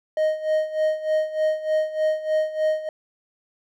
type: tone with tremolo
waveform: triangle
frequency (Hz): 622.3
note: D#5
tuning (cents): 0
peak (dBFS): -15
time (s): 0.17-2.89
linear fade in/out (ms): 2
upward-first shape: sine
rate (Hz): 3.3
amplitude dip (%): 80
effects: none